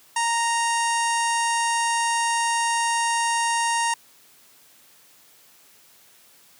harmonic tone with a mistuned harmonic, 930 Hz, A#5, 4 cents flat, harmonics 1 / 2 / 3 / 4 / 5 / 6 / 7 / 8 / 9 / 10, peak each -22 / -28 / -31 / -38 / -39 / -34 / -35 / -39 / -35 / -32 dBFS, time 0.16-3.94 s, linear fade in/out 5 ms, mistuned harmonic 8, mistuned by -43 cents, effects white hiss -54 dBFS RMS until 6.59 s + high-pass 100 Hz 12 dB/octave

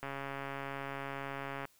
click train, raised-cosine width 0.5 ms, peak -25 dBFS, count 225, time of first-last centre 0.03-1.653 s, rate 138 Hz, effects white hiss -67 dBFS RMS until 1.79 s

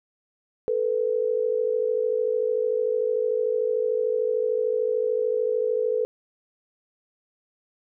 sine tone pair together, 439.8 / 493.2 Hz, A4 / B4, -1 / -2 cents, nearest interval major second, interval 199 cents, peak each -24 dBFS, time 0.68-6.05 s, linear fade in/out 0 ms, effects none

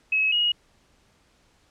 sine tone pair in turn, 2570 / 2885 Hz, E7 / F#7, -45 / -44 cents, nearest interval major second, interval 201 cents, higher second, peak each -19 dBFS, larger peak neither, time 0.12-0.32 / 0.32-0.52 s, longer neither, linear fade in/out 5 ms, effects pink hiss -62 dBFS RMS until 1.7 s + low-pass 8000 Hz 12 dB/octave

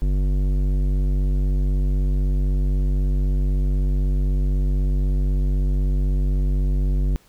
triangle tone with tanh clipping, 48.05 Hz, G1, 34 cents flat, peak -19 dBFS, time 0.02-7.16 s, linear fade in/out 0 ms, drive 18 dB, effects pink hiss -56 dBFS RMS until 7.28 s

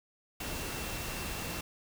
sine tone in noise, 2704 Hz, E7, 43 cents sharp, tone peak -47 dBFS, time 0.4-1.61 s, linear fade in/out 5 ms, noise pink, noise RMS -38 dBFS, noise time 0.4-1.61 s, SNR -12 dB, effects none

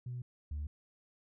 sine tone pair in turn, 123.47 / 74.03 Hz, B2 / D2, 0 / +14 cents, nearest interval major sixth, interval 886 cents, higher first, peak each -37 / -34 dBFS, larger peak second, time 0.06-0.22 / 0.51-0.67 s, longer neither, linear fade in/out 5 ms, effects tanh soft clip ceiling -34 dBFS

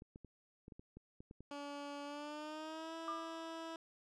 clicks, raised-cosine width 3 ms, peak -40 dBFS, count 10, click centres 0.021 / 0.159 / 0.247 / 0.681 / 0.722 / 0.795 / 0.97 / 1.205 / 1.311 / 1.406 s
15% pulse tone with pitch glide, 286.5 to 327.2 Hz, D4 to E4, -43 to -13 cents, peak -38 dBFS, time 1.51-3.76 s, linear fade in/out 2 ms, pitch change +230 cents, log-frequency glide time 2.04-2.95 s
sine tone with exponential decay, 1202 Hz, D6, 40 cents sharp, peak -37 dBFS, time 3.08-3.59 s, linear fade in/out 1 ms, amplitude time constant 110 ms
effects low-pass 6000 Hz 12 dB/octave

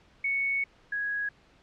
sine tone pair in turn, 2217 / 1660.9 Hz, C#7 / G#6, 0 / 0 cents, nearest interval perfect fourth, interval 500 cents, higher first, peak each -25 / -28 dBFS, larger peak first, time 0.24-0.64 / 0.92-1.29 s, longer first, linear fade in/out 5 ms, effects pink hiss -60 dBFS RMS until 1.62 s + low-pass 4000 Hz 12 dB/octave

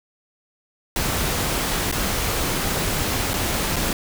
pink noise with dropouts, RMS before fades -23 dBFS, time 0.96-3.93 s, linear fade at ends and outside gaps 2 ms, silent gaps 1.915-1.924 / 3.335-3.339 / 3.76-3.764 s, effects none

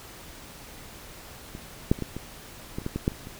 clicks, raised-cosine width 3 ms, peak -25 / -6 / -25 / -16 / -20 / -18 / -30 / -16 / -15 / -9 / -29 / -26 dBFS, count 12, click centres 1.551 / 1.915 / 1.989 / 2.023 / 2.166 / 2.785 / 2.818 / 2.864 / 2.96 / 3.079 / 3.119 / 3.271 s, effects pink hiss -45 dBFS RMS until 3.39 s

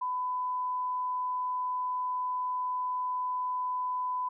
sine tone, 1002 Hz, B5, 25 cents sharp, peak -29 dBFS, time 0.01-4.29 s, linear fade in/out 10 ms, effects none

